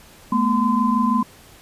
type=tone cluster; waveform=sine; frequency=215.5 / 241.7 / 1024 Hz; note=A3 / B3 / C6; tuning=-36 / -37 / -38 cents; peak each=-20 dBFS; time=0.32-1.23 s; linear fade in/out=5 ms; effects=pink hiss -47 dBFS RMS until 1.61 s + resampled to 32000 Hz